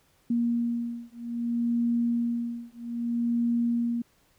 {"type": "beating tone pair", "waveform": "sine", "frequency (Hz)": [235.6, 236.22], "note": ["A#3", "A#3"], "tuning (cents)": [19, 23], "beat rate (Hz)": 0.62, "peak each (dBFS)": -28, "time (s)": [0.3, 4.02], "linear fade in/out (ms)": 5, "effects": ["pink hiss -65 dBFS RMS until 4.38 s"]}